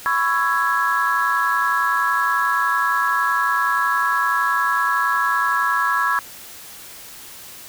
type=chord; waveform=sine; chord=C# minor seventh; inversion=third; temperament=just; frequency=997.9 / 1108.7 / 1330.5 / 1663.1 Hz; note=B5 / C#6 / E6 / G#6; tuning=+18 / 0 / +16 / +2 cents; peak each=-23 / -21 / -22 / -20 dBFS; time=0.06-6.19 s; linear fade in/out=0 ms; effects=tanh soft clip ceiling -8 dBFS + white hiss -39 dBFS RMS until 7.68 s